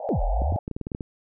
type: band-pass noise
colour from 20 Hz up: white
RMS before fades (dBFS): -32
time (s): 0-0.59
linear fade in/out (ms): 2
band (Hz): 520 to 820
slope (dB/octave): 96
type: exponential two-way sweep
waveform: sine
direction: down then up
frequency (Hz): 548 to 35.51 to 95.7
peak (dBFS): -21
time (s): 0.09-0.56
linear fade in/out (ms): 0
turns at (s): 0.22
type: clicks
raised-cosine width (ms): 3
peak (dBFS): -18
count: 11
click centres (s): 0.419 / 0.523 / 0.561 / 0.679 / 0.713 / 0.765 / 0.813 / 0.869 / 0.918 / 0.949 / 1.008
effects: none